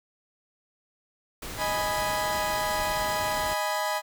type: noise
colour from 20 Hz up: pink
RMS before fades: -37 dBFS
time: 1.42-3.54 s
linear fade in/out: 5 ms
type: clicks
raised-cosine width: 2 ms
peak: -36 / -28 dBFS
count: 2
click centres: 1.556 / 2.799 s
type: chord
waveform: 30% pulse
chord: G# minor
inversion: second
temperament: equal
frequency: 622.3 / 830.6 / 987.8 Hz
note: D#5 / G#5 / B5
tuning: 0 / 0 / 0 cents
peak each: -28 dBFS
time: 1.57-4.02 s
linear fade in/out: 50 ms
effects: none